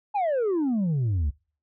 sine exponential sweep, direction down, 860 to 66.9 Hz, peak -19 dBFS, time 0.14-1.31 s, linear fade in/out 20 ms, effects noise-tail reverb RT60 0.4 s tail -26 dB re dry + tanh soft clip ceiling -21 dBFS

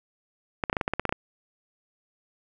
clicks, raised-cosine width 0.5 ms, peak -10 dBFS, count 11, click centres 0.638 / 0.698 / 0.729 / 0.768 / 0.812 / 0.879 / 0.936 / 0.996 / 1.053 / 1.093 / 1.125 s, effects none

